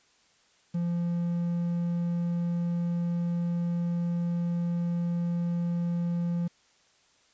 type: tone with quantisation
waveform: triangle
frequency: 172.2 Hz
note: F3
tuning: 24 cents flat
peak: -24 dBFS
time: 0.74-6.48 s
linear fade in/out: 10 ms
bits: 9
effects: white hiss -64 dBFS RMS until 7.33 s + resampled to 16000 Hz